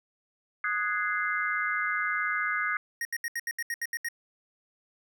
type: chord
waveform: sine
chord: Ab dominant seventh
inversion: second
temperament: equal with one note detuned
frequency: 1244.5 / 1480 / 1661.2 / 2081 Hz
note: Eb6 / Gb6 / Ab6 / C7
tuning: 0 / 0 / 0 / -10 cents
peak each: -32 dBFS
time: 0.64-2.77 s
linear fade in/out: 2 ms
type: tone bursts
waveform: square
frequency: 1871 Hz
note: A#6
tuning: 6 cents sharp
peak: -30 dBFS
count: 10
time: 3.01-4.086 s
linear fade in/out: 2 ms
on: 41 ms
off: 74 ms
effects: none